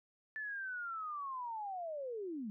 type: linear sweep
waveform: sine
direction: down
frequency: 1760 to 198 Hz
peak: -39 dBFS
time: 0.36-2.5 s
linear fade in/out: 0 ms
effects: none